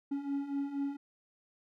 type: beating tone pair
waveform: triangle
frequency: 277.1 / 281.3 Hz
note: C#4 / C#4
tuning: -1 / +26 cents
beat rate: 4.2 Hz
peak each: -37 / -32 dBFS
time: 0.11-0.97 s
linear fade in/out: 10 ms
effects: none